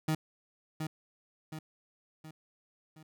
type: tone with echo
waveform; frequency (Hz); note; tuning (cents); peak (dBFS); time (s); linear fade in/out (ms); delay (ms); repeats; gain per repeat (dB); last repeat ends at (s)
30% pulse; 156.6; D#3; +11; -25; 0.08-0.15; 5; 720; 4; -6; 3.03
effects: none